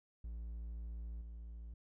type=tone with level steps; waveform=triangle; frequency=57 Hz; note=A#1; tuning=38 cents flat; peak=-40 / -44 dBFS; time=0.24-1.74 s; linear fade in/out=5 ms; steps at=1.21 s; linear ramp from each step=5 ms; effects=none